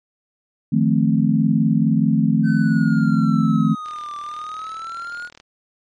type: chord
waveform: sine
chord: F dominant seventh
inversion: third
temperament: equal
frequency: 155.56 / 174.61 / 220 / 261.6 Hz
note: Eb3 / F3 / A3 / C4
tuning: 0 / 0 / 0 / 0 cents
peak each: -19 / -21 / -17 / -21 dBFS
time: 0.72-3.75 s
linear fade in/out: 10 ms
type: exponential two-way sweep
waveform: triangle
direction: down then up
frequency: 1538 to 1174.7 to 1451 Hz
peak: -26 dBFS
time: 2.43-5.3 s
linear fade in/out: 50 ms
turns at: 4.18 s
type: click train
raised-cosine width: 0.2 ms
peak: -24 dBFS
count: 62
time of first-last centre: 3.86-5.4 s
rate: 39.6 Hz
effects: MP3 48 kbps